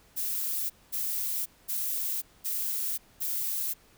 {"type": "noise bursts", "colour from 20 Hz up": "violet", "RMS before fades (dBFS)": -31, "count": 5, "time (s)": [0.16, 3.74], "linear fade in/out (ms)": 20, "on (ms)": 540, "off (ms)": 220, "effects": ["pink hiss -60 dBFS RMS until 3.97 s"]}